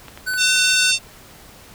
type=clicks; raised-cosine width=0.3 ms; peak=-20 dBFS; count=4; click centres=0.083 / 0.175 / 0.338 / 0.562 s
type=tone with vibrato; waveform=square; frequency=1500 Hz; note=F#6; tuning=23 cents sharp; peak=-21 dBFS; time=0.26-0.92 s; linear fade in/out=20 ms; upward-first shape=sine; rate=4.8 Hz; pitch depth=8 cents each way
type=harmonic tone; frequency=903 Hz; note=A5; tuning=45 cents sharp; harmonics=3 / 4 / 5 / 6 / 7 / 8 / 9 / 10; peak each=-19 / -21 / -23 / -25 / -26 / -27 / -28 / -29 dBFS; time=0.37-0.99 s; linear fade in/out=50 ms
effects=pink hiss -44 dBFS RMS until 1.74 s